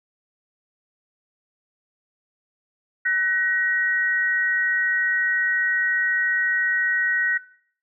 sine tone pair together, 1500 / 1894.4 Hz, F#6 / A#6, +23 / +27 cents, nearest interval major third, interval 404 cents, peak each -22 / -21 dBFS, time 3.05-7.38 s, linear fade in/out 10 ms, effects noise-tail reverb RT60 0.6 s tail -20 dB re dry

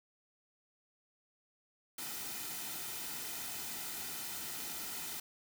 white noise with comb filter, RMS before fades -42 dBFS, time 1.98-5.2 s, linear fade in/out 5 ms, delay 1.8 ms, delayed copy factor -0.55, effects none

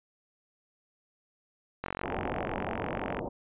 click train, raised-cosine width 0.5 ms, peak -18 dBFS, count 63, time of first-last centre 1.84-3.191 s, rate 45.9 Hz
white low-pass noise, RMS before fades -36 dBFS, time 2.03-3.29 s, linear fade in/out 10 ms, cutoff 850 Hz, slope 48 dB/octave
effects resampled to 8000 Hz

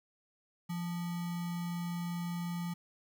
sine tone with sample-and-hold, 172.7 Hz, F3, 19 cents flat, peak -34 dBFS, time 0.69-2.74 s, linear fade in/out 10 ms, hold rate 1050 Hz, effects none

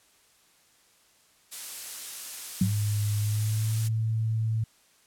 blue noise, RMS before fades -35 dBFS, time 1.51-3.89 s, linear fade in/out 20 ms
sine tone with exponential decay, 185 Hz, F#3, in tune, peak -17 dBFS, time 2.61-2.77 s, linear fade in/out 5 ms, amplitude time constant 33 ms
sine tone with pitch glide, 104.5 to 111.36 Hz, G#2 to A2, +11 to +21 cents, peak -24 dBFS, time 2.62-4.64 s, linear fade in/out 5 ms, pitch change +110 cents, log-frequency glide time 3.16-3.81 s
effects white hiss -62 dBFS RMS until 5.06 s + low-pass 11000 Hz 12 dB/octave

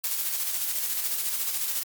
blue noise with tremolo, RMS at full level -27 dBFS, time 0.04-1.83 s, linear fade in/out 0 ms, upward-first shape square, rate 14 Hz, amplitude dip 35%, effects Opus 48 kbps

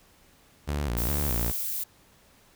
sawtooth tone with vibrato, 65.41 Hz, C2, in tune, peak -23 dBFS, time 0.67-1.52 s, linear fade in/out 20 ms, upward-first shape square, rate 2.4 Hz, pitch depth 190 cents each way
violet noise, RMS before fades -31 dBFS, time 0.97-1.84 s, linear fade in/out 10 ms
effects pink hiss -59 dBFS RMS until 2.55 s

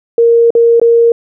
sine tone with dropouts, 465.9 Hz, A#4, 1 cent flat, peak -4 dBFS, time 0.18-1.12 s, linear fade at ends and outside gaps 2 ms, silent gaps 0.505-0.551 / 0.798-0.815 s, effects none

